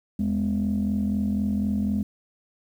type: tone cluster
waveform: sine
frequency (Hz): 81.4 / 206 / 250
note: E2 / G#3 / B3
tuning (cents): -21 / -14 / +21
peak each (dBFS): -30 / -22 / -28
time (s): 0.19-2.03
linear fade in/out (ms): 5
effects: tanh soft clip ceiling -17 dBFS + 9-bit